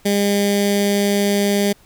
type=tone with notch filter; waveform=15% pulse; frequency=202.1 Hz; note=G#3; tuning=47 cents flat; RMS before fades=-17 dBFS; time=0.05-1.73 s; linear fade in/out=10 ms; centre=1100 Hz; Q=0.65; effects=pink hiss -52 dBFS RMS until 1.85 s